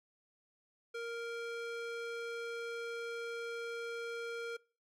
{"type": "tone with band-pass filter", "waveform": "square", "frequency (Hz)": 466.2, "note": "A#4", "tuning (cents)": 0, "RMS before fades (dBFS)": -41, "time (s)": [0.94, 4.57], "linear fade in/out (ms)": 10, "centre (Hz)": 1400, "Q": 0.52, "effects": ["noise-tail reverb RT60 0.4 s tail -24 dB re dry", "MP3 96 kbps"]}